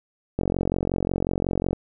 click train, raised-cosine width 2 ms, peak -10 dBFS, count 62, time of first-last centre 0.39-1.731 s, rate 45.5 Hz, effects none

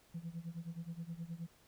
sine tone with tremolo, 167.5 Hz, E3, 28 cents sharp, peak -37 dBFS, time 0.14-1.47 s, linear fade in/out 10 ms, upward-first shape sine, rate 9.5 Hz, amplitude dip 90%, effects tanh soft clip ceiling -37 dBFS + pink hiss -67 dBFS RMS until 1.67 s

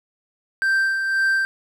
triangle tone with tremolo, 1568 Hz, G6, in tune, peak -14 dBFS, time 0.62-1.45 s, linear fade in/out 0 ms, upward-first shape sine, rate 1.9 Hz, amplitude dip 45%, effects none

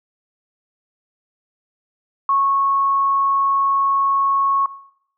sine tone, 1100 Hz, C#6, 14 cents flat, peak -14 dBFS, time 2.29-4.66 s, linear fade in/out 2 ms, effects noise-tail reverb RT60 0.7 s tail -18 dB re dry

